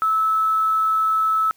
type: tone with quantisation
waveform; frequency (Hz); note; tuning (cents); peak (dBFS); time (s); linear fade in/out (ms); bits
sine; 1304; E6; -19; -16; 0.02-1.51; 0; 7
effects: white hiss -60 dBFS RMS until 1.56 s